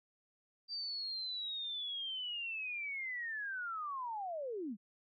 sine linear sweep, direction down, 4699 to 183.9 Hz, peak -38 dBFS, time 0.68-4.77 s, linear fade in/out 50 ms, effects none

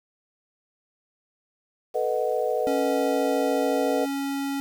sine chord, B dominant seventh, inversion third, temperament equal, 440 / 493.9 / 622.3 / 740 Hz, A4 / B4 / D#5 / F#5, 0 / 0 / 0 / 0 cents, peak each -28 / -26 / -28 / -30 dBFS, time 1.94-4.06 s, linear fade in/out 20 ms
square tone, 277.2 Hz, C#4, in tune, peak -27 dBFS, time 2.67-4.6 s, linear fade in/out 0 ms
effects 8-bit

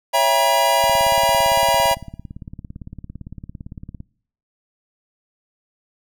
square chord, C# diminished seventh, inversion none, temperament just, 554.4 / 665.2 / 798.3 / 957.9 Hz, C#5 / E5 / G5 / Bb5, 0 / +16 / +31 / +47 cents, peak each -23 / -20 / -23 / -18 dBFS, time 0.13-1.95 s, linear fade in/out 20 ms
click train, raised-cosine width 5 ms, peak -21 dBFS, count 57, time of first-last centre 0.84-4.004 s, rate 17.7 Hz
effects noise-tail reverb RT60 0.6 s tail -24 dB re dry

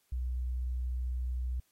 sine tone, 62.2 Hz, B1, 13 cents sharp, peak -31 dBFS, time 0.12-1.6 s, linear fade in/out 5 ms, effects white hiss -73 dBFS RMS until 1.71 s + AAC 48 kbps

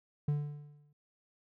triangle tone with exponential decay, 146.83 Hz, D3, in tune, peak -24 dBFS, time 0.28-0.93 s, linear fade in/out 5 ms, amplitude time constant 140 ms, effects none

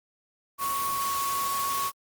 sine tone in noise, 1108.7 Hz, C#6, in tune, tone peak -27 dBFS, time 0.58-1.92 s, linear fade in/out 50 ms, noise white, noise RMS -33 dBFS, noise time 0.58-1.92 s, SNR +3 dB, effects Opus 24 kbps

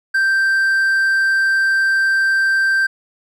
triangle tone, 1568 Hz, G6, in tune, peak -11 dBFS, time 0.14-2.87 s, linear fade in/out 10 ms, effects none

